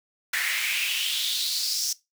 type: noise with high-pass filter sweep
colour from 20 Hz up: pink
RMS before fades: -27 dBFS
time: 0.33-1.93 s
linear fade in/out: 5 ms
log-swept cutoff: 1800 to 5700 Hz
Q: 4.6
effects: noise-tail reverb RT60 0.2 s tail -19 dB re dry